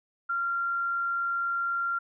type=tone; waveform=sine; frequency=1382 Hz; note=F6; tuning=19 cents flat; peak=-26 dBFS; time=0.29-1.99 s; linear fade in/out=10 ms; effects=none